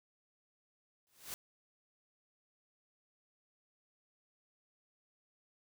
white noise with exponential growth, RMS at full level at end -40 dBFS, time 1.07-1.34 s, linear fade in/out 0 ms, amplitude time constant 57 ms, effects none

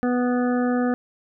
harmonic tone, 246.9 Hz, B3, in tune, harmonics 1 / 2 / 3 / 5 / 6 / 7, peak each -20 / -26 / -30 / -34 / -36 / -37 dBFS, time 0.03-0.94 s, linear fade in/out 0 ms, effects none

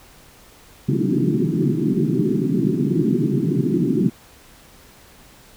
pink band-pass noise, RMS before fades -19 dBFS, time 0.88-4.1 s, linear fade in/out 10 ms, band 130 to 390 Hz, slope 96 dB/octave, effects pink hiss -48 dBFS RMS until 5.56 s

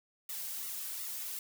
blue noise with flanger, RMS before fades -40 dBFS, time 0.29-1.39 s, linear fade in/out 2 ms, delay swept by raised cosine 1.2 to 3 ms, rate 2.7 Hz, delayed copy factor -0.95, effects none

